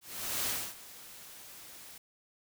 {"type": "noise with ADSR envelope", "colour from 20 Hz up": "white", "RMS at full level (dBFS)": -32, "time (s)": [0.01, 1.98], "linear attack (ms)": 450, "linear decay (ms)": 280, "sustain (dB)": -18, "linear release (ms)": 4, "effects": []}